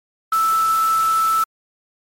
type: tone in noise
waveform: sine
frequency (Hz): 1318.5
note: E6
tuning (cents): 0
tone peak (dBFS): -14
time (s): 0.32-1.44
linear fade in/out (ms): 5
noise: white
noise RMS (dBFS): -31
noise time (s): 0.32-1.44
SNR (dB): +14
effects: MP3 64 kbps